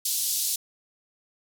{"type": "band-pass noise", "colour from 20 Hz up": "white", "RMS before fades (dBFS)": -27, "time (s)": [0.05, 0.56], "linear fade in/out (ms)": 5, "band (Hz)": [3900, 14000], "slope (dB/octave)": 24, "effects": []}